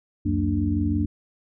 sine tone cluster, 69.3 / 90.3 / 183 / 229.2 / 294.6 Hz, C#2 / F#2 / F#3 / A#3 / D4, 0 / -42 / -19 / -29 / +6 cents, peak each -32 / -24 / -33 / -27 / -25 dBFS, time 0.25-1.06 s, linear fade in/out 10 ms, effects none

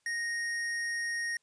square tone, 1864.7 Hz, A#6, in tune, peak -32 dBFS, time 0.06-1.37 s, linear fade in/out 2 ms, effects white hiss -75 dBFS RMS until 1.42 s + resampled to 22050 Hz

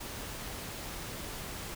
pink noise, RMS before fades -41 dBFS, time 0-1.75 s, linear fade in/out 10 ms, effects none

